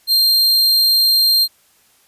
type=tone; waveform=45% pulse; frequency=4186 Hz; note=C8; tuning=in tune; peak=-10 dBFS; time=0.07-1.48 s; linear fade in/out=50 ms; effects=white hiss -55 dBFS RMS until 2.07 s + resampled to 32000 Hz